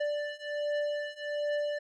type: beating tone pair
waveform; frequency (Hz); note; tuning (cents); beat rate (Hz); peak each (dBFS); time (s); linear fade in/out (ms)
square; 587.3 / 588.6; D5 / D5; 0 / +4; 1.3; -35 / -34; 0-1.79; 10
effects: low-pass 3000 Hz 12 dB/octave